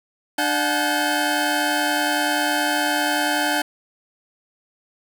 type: tone cluster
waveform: 25% pulse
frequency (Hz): 298.3 / 726 / 855 / 1543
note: D4 / F#5 / A5 / G6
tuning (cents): +27 / -33 / -50 / -28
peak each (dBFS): -21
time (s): 0.38-3.62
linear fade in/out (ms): 5
effects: none